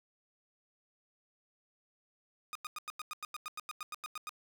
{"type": "tone bursts", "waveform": "sawtooth", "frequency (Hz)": 1234, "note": "D#6", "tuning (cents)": -15, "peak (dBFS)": -35, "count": 16, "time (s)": [2.53, 4.293], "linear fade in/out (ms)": 0, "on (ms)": 23, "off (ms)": 93, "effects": []}